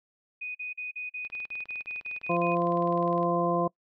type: tone bursts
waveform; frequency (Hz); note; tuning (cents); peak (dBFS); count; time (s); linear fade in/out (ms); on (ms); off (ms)
sine; 2489; D#7; 0; -33; 12; 0.41-2.552; 10; 140; 42
type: click train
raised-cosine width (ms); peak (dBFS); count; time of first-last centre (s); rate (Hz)
0.3; -33; 40; 1.25-3.23; 19.7
type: harmonic tone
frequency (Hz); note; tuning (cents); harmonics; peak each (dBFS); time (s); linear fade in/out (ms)
172.7; F3; -19; 1 / 2 / 3 / 4 / 6; -30 / -30 / -30 / -30 / -30; 2.29-3.68; 10
effects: noise-tail reverb RT60 0.1 s tail -24 dB re dry